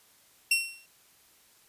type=tone with exponential decay; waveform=sawtooth; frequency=2725 Hz; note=F7; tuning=43 cents flat; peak=-16 dBFS; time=0.51-0.86 s; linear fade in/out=5 ms; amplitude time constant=75 ms; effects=white hiss -61 dBFS RMS until 1.68 s + resampled to 32000 Hz